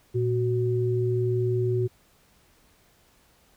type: tone pair together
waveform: sine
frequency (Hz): 116.54 / 370.6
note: A#2 / F#4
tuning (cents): 0 / +3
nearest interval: octave + minor sixth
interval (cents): 2003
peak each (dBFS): -24 / -25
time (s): 0.14-1.88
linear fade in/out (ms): 20
effects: pink hiss -61 dBFS RMS until 3.56 s